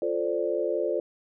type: chord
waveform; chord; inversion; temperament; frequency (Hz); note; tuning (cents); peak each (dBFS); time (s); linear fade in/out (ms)
sine; D minor seventh; first; equal; 349.2 / 440 / 523.3 / 587.3; F4 / A4 / C5 / D5; 0 / 0 / 0 / 0; -30; 0.02-1; 2
effects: none